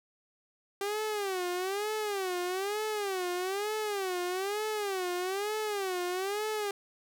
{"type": "tone with vibrato", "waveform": "sawtooth", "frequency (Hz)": 392, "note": "G4", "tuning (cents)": 0, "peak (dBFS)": -27, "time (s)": [0.81, 6.71], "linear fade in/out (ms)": 2, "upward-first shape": "sine", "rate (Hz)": 1.1, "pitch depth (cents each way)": 170, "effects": []}